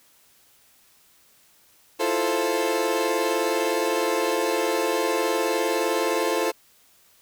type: chord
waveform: 30% pulse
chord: F major seventh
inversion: third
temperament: equal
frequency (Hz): 329.6 / 349.2 / 440 / 523.3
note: E4 / F4 / A4 / C5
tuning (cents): 0 / 0 / 0 / 0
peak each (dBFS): -27 / -26 / -23 / -24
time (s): 1.99-6.52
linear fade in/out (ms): 20
effects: white hiss -58 dBFS RMS until 7.21 s